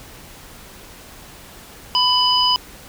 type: harmonic tone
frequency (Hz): 996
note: B5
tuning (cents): +14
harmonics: 1 / 3 / 5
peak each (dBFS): -18 / -18 / -18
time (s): 1.95-2.56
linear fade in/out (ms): 0
effects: pink hiss -41 dBFS RMS until 2.88 s